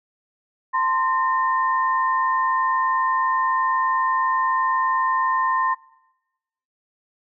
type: tone cluster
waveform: sine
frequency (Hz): 902 / 1042 / 1823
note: A5 / C6 / A#6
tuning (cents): +43 / -7 / -39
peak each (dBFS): -28 / -19 / -27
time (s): 0.73-5.75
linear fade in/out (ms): 20
effects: noise-tail reverb RT60 1.0 s tail -21 dB re dry